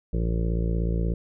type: harmonic tone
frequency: 56.6 Hz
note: A1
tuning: 50 cents sharp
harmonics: 1 / 2 / 3 / 4 / 5 / 6 / 7 / 8 / 9 / 10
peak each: -24 / -31 / -29 / -42 / -43 / -37 / -40 / -37 / -44 / -45 dBFS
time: 0.13-1.14 s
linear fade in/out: 5 ms
effects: none